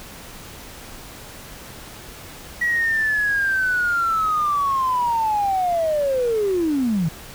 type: linear sweep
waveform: triangle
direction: down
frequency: 1931 to 150.7 Hz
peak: -14 dBFS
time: 2.61-7.09 s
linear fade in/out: 10 ms
effects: tanh soft clip ceiling -15 dBFS + pink hiss -39 dBFS RMS until 7.34 s